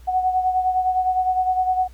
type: beating tone pair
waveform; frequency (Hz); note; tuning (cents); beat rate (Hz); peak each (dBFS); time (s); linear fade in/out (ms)
sine; 740 / 749.8; F#5 / F#5; 0 / +23; 9.8; -18 / -25; 0.07-1.88; 20
effects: added 60 Hz sine -41 dBFS peak until 1.93 s + pink hiss -56 dBFS RMS until 1.93 s